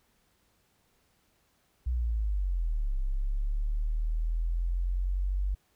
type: linear two-way sweep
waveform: sine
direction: down then up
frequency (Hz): 62.9 to 32.7 to 48.51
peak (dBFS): -26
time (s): 1.86-5.55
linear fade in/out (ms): 10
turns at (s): 2.96
effects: pink hiss -70 dBFS RMS until 5.75 s